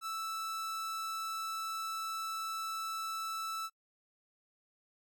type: tone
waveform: 45% pulse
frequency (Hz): 1318.5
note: E6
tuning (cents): 0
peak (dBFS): -36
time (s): 0.01-3.7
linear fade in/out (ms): 50
effects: noise-tail reverb RT60 0.1 s tail -25 dB re dry